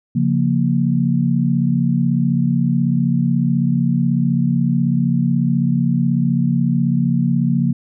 sine chord, Bb minor, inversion first, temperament equal, 138.59 / 174.61 / 233.1 Hz, Db3 / F3 / Bb3, 0 / 0 / 0 cents, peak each -18 dBFS, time 0.15-7.73 s, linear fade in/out 10 ms, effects none

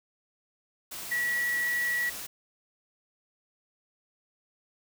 sine tone in noise, 1933 Hz, B6, 38 cents flat, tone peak -26 dBFS, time 1.11-2.1 s, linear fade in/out 10 ms, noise white, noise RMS -39 dBFS, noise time 0.91-2.27 s, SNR +10 dB, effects none

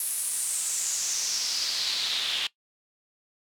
pink noise with band-pass filter sweep, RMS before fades -29 dBFS, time 0-2.47 s, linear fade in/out 2 ms, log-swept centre 11000 to 3200 Hz, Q 4, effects noise-tail reverb RT60 0.1 s tail -19 dB re dry

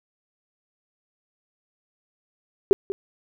sine tone with echo, 391.7 Hz, G4, 1 cent flat, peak -10 dBFS, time 2.71-2.73 s, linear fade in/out 0 ms, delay 190 ms, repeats 1, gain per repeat -14 dB, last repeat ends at 2.92 s, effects none

